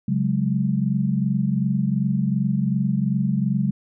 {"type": "chord", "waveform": "sine", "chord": "C# suspended fourth", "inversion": "none", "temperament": "equal with one note detuned", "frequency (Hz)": [137.71, 185, 207.7], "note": ["C#3", "F#3", "G#3"], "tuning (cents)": [-11, 0, 0], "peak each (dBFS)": -23, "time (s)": [0.08, 3.71], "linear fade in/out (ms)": 5, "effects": []}